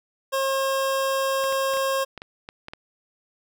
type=tone; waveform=25% pulse; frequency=538 Hz; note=C5; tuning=48 cents sharp; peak=-18 dBFS; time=0.32-2.05 s; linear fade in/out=20 ms
type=clicks; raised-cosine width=0.3 ms; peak=-21 dBFS; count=9; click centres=1.44 / 1.525 / 1.737 / 1.771 / 2.177 / 2.219 / 2.489 / 2.684 / 2.735 s
effects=none